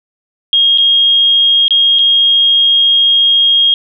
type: tone with dropouts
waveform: sine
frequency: 3253 Hz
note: G#7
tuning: 37 cents flat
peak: -6 dBFS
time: 0.53-3.74 s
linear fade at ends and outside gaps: 1 ms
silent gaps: 0.776-0.783 / 1.681-1.707 / 1.987-1.991 s
effects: none